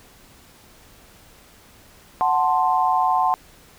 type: chord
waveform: sine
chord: F# diminished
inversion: none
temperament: equal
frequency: 740 / 880 / 1046.5 Hz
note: F#5 / A5 / C6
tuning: 0 / 0 / 0 cents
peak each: -20 / -21 / -21 dBFS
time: 2.21-3.34 s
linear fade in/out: 0 ms
effects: pink hiss -50 dBFS RMS until 3.78 s